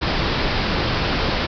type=low-pass noise; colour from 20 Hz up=pink; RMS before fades=-21 dBFS; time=0.01-1.47 s; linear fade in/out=20 ms; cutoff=5200 Hz; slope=96 dB/octave; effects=none